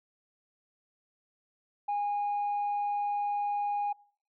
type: tone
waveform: sine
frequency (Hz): 820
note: G#5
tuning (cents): -22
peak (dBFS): -26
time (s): 1.88-3.93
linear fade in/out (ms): 10
effects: noise-tail reverb RT60 0.5 s tail -25 dB re dry + tanh soft clip ceiling -26 dBFS